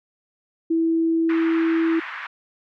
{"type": "tone", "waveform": "sine", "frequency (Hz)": 328, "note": "E4", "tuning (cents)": -9, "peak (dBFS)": -17, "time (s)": [0.7, 2], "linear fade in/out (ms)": 10}
{"type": "band-pass noise", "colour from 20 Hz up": "white", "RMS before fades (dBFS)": -33, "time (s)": [1.29, 2.27], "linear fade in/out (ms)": 5, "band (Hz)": [1100, 2000], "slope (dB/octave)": 24}
{"effects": []}